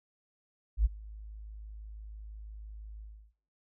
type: tone with ADSR envelope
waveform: sine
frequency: 53 Hz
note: G#1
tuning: 36 cents sharp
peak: -19 dBFS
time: 0.77-3.33 s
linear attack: 82 ms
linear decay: 21 ms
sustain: -23 dB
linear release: 320 ms
effects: noise-tail reverb RT60 0.5 s tail -23 dB re dry